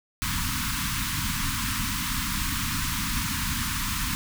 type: band-stop noise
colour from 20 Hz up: pink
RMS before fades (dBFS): -28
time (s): 0.22-4.15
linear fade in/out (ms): 0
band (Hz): 290 to 940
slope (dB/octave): 96
effects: none